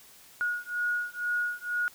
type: beating tone pair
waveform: sine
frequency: 1446 / 1448.1 Hz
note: F#6 / F#6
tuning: -40 / -38 cents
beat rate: 2.1 Hz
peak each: -31 dBFS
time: 0.41-1.88 s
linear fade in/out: 0 ms
effects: white hiss -54 dBFS RMS until 1.94 s